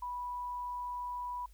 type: tone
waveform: sine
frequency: 983 Hz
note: B5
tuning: 8 cents flat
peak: -36 dBFS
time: 0.02-1.46 s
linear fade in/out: 5 ms
effects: added 50 Hz sine -54 dBFS peak until 1.53 s + white hiss -69 dBFS RMS until 1.53 s